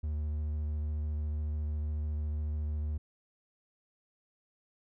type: tone with vibrato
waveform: triangle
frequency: 75.5 Hz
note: D2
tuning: 48 cents sharp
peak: -29 dBFS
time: 0.03-2.98 s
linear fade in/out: 10 ms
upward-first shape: sine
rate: 14 Hz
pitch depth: 16 cents each way
effects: none